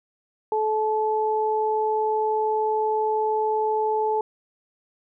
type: tone pair together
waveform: sine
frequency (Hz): 432.9 / 865.8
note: A4 / A5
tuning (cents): -28 / -28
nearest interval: octave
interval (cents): 1200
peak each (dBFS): -23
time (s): 0.52-4.21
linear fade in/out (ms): 2
effects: none